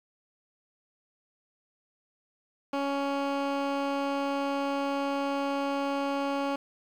15% pulse tone with low-pass filter, 278.9 Hz, C#4, 11 cents sharp, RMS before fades -30 dBFS, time 2.73-6.56 s, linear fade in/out 5 ms, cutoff 4100 Hz, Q 0.5, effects 9-bit

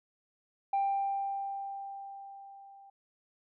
sine tone with level ramp, 790 Hz, G5, 13 cents sharp, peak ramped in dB -24 to -52 dBFS, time 0.73-2.9 s, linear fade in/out 5 ms, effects tanh soft clip ceiling -24 dBFS

